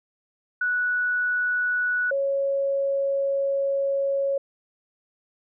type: tone pair in turn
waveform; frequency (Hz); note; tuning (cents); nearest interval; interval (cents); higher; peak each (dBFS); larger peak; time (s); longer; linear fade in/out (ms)
sine; 1474 / 552.1; F#6 / C#5; -7 / -7; octave + perfect fourth; 1700; first; -21; neither; 0.61-2.11 / 2.11-4.38; second; 5
effects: none